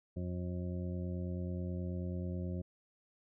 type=harmonic tone; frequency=89.3 Hz; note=F2; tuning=39 cents sharp; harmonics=1 / 2 / 3 / 4 / 6 / 7; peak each=-38 / -40 / -49 / -47 / -50 / -54 dBFS; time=0.16-2.62 s; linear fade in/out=10 ms; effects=none